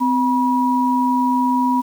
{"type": "tone pair together", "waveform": "sine", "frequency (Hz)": [256.1, 967], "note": ["C4", "B5"], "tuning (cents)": [-37, -37], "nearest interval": "octave + major seventh", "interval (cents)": 2300, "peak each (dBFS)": -17, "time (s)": [0, 1.82], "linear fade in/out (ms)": 20, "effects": ["7-bit"]}